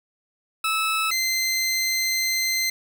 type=tone pair in turn; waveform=20% pulse; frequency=1305 / 2071 Hz; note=E6 / C7; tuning=-18 / -18 cents; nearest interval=minor sixth; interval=800 cents; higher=second; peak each=-16 dBFS; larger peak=neither; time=0.64-1.11 / 1.11-2.7 s; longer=second; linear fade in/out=5 ms; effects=7-bit